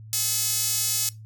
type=tone with high-pass filter; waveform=sawtooth; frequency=428.4 Hz; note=A4; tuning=46 cents flat; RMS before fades=-25 dBFS; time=0.13-1.09 s; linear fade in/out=0 ms; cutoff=6600 Hz; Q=1.1; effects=noise-tail reverb RT60 0.2 s tail -20 dB re dry + added 109 Hz sine -40 dBFS peak until 1.25 s